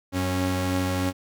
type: tone pair together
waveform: sawtooth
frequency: 92.5 / 274.4 Hz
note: F#2 / C#4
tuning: 0 / -17 cents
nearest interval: octave + perfect fifth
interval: 1883 cents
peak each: -22 dBFS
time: 0.12-1.13 s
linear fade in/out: 50 ms
effects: none